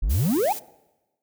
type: exponential sweep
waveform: triangle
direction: up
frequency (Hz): 37.67 to 915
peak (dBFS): -17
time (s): 0.02-0.53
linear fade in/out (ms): 10
type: noise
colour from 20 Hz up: blue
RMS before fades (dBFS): -34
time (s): 0.09-0.6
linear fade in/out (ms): 20
effects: noise-tail reverb RT60 1.0 s tail -22 dB re dry